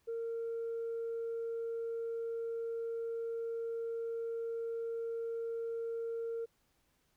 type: tone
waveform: sine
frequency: 460 Hz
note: A#4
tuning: 23 cents flat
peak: -34 dBFS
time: 0.07-6.46 s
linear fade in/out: 20 ms
effects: tanh soft clip ceiling -33 dBFS + pink hiss -75 dBFS RMS until 7.16 s